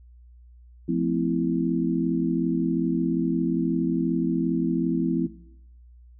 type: chord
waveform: sine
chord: F major seventh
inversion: none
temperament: equal with one note detuned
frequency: 174.61 / 220 / 257.1 / 329.6 Hz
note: F3 / A3 / C4 / E4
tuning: 0 / 0 / -30 / 0 cents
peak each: -26 / -32 / -26 / -27 dBFS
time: 0.88-5.27 s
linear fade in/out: 10 ms
effects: noise-tail reverb RT60 0.8 s tail -18 dB re dry + added 60 Hz sine -47 dBFS peak until 6.19 s